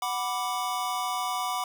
square chord, B minor, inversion second, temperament equal, 740 / 987.8 / 1174.7 Hz, F#5 / B5 / D6, 0 / 0 / 0 cents, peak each -33 dBFS, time 0.02-1.64 s, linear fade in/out 2 ms, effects none

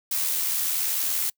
blue noise with amplitude modulation, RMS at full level -24 dBFS, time 0.11-1.3 s, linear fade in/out 5 ms, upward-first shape sine, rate 80.8 Hz, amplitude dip 35%, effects noise-tail reverb RT60 0.1 s tail -26 dB re dry

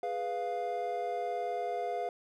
triangle chord, F diminished, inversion first, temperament equal, 415.3 / 493.9 / 698.5 Hz, Ab4 / Cb5 / F5, 0 / 0 / 0 cents, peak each -37 / -36 / -32 dBFS, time 0.03-2.09 s, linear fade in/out 2 ms, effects none

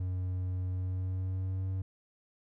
triangle tone with pitch glide, 91.8 to 94.6 Hz, F#2 to F#2, -13 to +39 cents, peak -29 dBFS, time 0-1.82 s, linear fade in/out 5 ms, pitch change +52 cents, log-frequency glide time 0.7-1.68 s, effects none

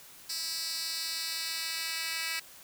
10% pulse tone with high-pass filter sweep, 326.2 Hz, E4, 18 cents flat, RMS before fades -35 dBFS, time 0.29-2.4 s, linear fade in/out 10 ms, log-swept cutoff 4900 to 2700 Hz, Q 1.9, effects white hiss -52 dBFS RMS until 2.63 s

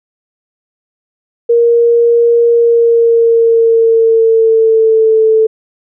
sine tone with pitch glide, 469.4 to 440.5 Hz, A#4 to A4, +12 to +2 cents, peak -5 dBFS, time 1.49-5.47 s, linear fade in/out 10 ms, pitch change -110 cents, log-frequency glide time 2.5-5.23 s, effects none

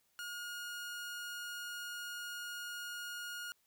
sawtooth tone, 1432 Hz, F6, 43 cents sharp, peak -38 dBFS, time 0.19-3.52 s, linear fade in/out 0 ms, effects white hiss -75 dBFS RMS until 3.66 s

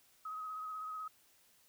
sine tone with vibrato, 1267 Hz, D#6, 31 cents sharp, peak -40 dBFS, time 0.25-1.08 s, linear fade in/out 5 ms, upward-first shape triangle, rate 16 Hz, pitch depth 28 cents each way, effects white hiss -68 dBFS RMS until 1.68 s

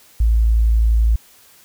sine tone, 55.8 Hz, A1, 25 cents sharp, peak -11 dBFS, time 0.2-1.16 s, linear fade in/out 5 ms, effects white hiss -49 dBFS RMS until 1.64 s

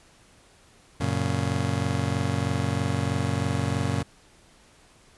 30% pulse chord, F# major, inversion none, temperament just, 92.5 / 115.62 / 138.75 Hz, F#2 / A#2 / C#3, 0 / -14 / +2 cents, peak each -26 dBFS, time 1-4.03 s, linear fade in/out 10 ms, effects pink hiss -56 dBFS RMS until 5.17 s + resampled to 24000 Hz

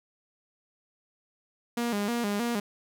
sawtooth tone with vibrato, 220 Hz, A3, in tune, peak -23 dBFS, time 1.77-2.6 s, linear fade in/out 5 ms, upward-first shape square, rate 3.2 Hz, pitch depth 130 cents each way, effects none

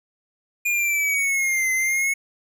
square linear two-way sweep, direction down then up, 2434 to 2050 to 2200 Hz, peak -20 dBFS, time 0.65-2.14 s, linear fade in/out 10 ms, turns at 1.72 s, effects none

